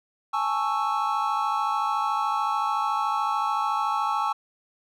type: chord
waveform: triangle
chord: A major seventh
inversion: third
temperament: equal with one note detuned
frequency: 826.3 / 880 / 1108.7 / 1318.5 Hz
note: G#5 / A5 / C#6 / E6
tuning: -9 / 0 / 0 / 0 cents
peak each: -27 / -27 / -26 / -27 dBFS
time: 0.33-4.33 s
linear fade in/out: 10 ms
effects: none